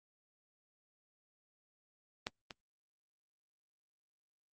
clicks, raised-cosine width 0.2 ms, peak -18 / -27 dBFS, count 2, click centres 2.269 / 2.508 s, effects Opus 32 kbps

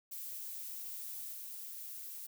violet noise with level steps, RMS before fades -44 / -46 dBFS, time 0.11-2.27 s, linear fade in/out 10 ms, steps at 1.32 s, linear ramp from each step 20 ms, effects none

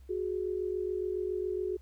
sine tone pair together, 368 / 415.2 Hz, F#4 / G#4, -9 / 0 cents, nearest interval major second, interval 209 cents, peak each -32 / -35 dBFS, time 0.09-1.77 s, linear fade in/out 10 ms, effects added 65 Hz sine -50 dBFS peak until 1.81 s + pink hiss -69 dBFS RMS until 1.81 s

